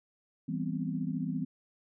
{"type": "chord", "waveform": "sine", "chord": "C major seventh", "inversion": "first", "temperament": "equal with one note detuned", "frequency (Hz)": [164.24, 196, 246.9, 261.6], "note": ["E3", "G3", "B3", "C4"], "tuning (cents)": [-6, 0, 0, 0], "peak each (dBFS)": [-35, -37, -37, -37], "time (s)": [0.48, 1.45], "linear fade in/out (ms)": 10, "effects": []}